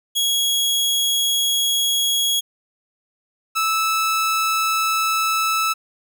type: tone pair in turn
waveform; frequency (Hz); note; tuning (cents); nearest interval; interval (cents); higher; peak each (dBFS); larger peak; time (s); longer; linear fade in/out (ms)
sawtooth; 3322 / 1310; G#7 / E6; 0 / -11; octave + major third; 1611; first; -14; neither; 0.15-2.41 / 3.55-5.74; first; 20
effects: none